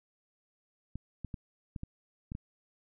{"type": "clicks", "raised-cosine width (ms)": 5, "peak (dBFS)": -26, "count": 7, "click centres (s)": [0.956, 1.247, 1.342, 1.762, 1.834, 2.319, 2.351], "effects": []}